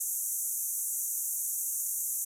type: band-pass noise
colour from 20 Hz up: white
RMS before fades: -33 dBFS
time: 0-2.25 s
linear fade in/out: 10 ms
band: 6100 to 14000 Hz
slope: 96 dB/octave
effects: none